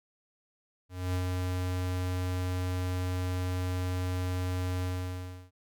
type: tone with ADSR envelope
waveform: square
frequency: 91.1 Hz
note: F#2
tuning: 26 cents flat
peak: -28 dBFS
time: 0.89-5.51 s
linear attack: 250 ms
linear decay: 81 ms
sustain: -2 dB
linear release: 680 ms
effects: none